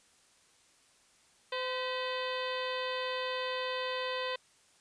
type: harmonic tone with a mistuned harmonic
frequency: 511 Hz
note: C5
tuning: 41 cents flat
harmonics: 1 / 2 / 3 / 4 / 5 / 6 / 7 / 8 / 9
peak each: -36 / -39 / -45 / -42 / -43 / -44 / -44 / -49 / -50 dBFS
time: 1.52-4.36 s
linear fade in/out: 5 ms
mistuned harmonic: 4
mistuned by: -84 cents
effects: white hiss -65 dBFS RMS until 4.8 s + resampled to 22050 Hz